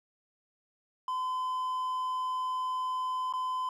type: tone with dropouts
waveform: triangle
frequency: 1020 Hz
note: C6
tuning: 44 cents flat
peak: -28 dBFS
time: 1.08-3.69 s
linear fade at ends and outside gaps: 2 ms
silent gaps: 3.326-3.336 s
effects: none